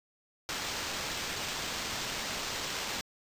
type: noise with sample-and-hold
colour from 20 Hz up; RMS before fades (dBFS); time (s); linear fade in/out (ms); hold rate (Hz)
blue; -36; 0.49-3.01; 0; 11025
effects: resampled to 32000 Hz